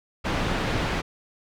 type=low-pass noise; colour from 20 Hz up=pink; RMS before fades=-26 dBFS; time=0.24-1.02 s; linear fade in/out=20 ms; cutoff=3200 Hz; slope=12 dB/octave; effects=none